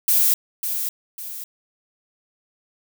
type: noise with echo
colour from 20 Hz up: violet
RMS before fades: -17 dBFS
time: 0.08-0.34 s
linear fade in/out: 2 ms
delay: 550 ms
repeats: 2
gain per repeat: -8 dB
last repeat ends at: 1.44 s
effects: none